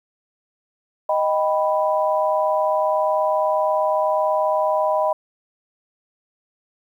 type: chord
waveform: sine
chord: Eb augmented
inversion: none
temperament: equal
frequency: 622.3 / 784 / 987.8 Hz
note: Eb5 / G5 / B5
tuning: 0 / 0 / 0 cents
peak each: -19 / -24 / -22 dBFS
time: 1.09-5.13 s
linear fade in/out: 5 ms
effects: 9-bit